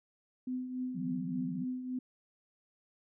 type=tone with tremolo; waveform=sine; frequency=253.9 Hz; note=B3; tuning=48 cents sharp; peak=-32 dBFS; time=0.47-1.99 s; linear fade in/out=5 ms; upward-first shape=triangle; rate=3.5 Hz; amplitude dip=60%
type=tone with vibrato; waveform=sine; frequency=177.3 Hz; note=F3; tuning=26 cents sharp; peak=-36 dBFS; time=0.94-1.65 s; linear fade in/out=20 ms; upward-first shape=triangle; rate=15 Hz; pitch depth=220 cents each way
effects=none